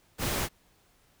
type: noise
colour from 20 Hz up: pink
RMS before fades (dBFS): -30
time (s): 0.18-0.49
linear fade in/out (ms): 50
effects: pink hiss -65 dBFS RMS until 1.2 s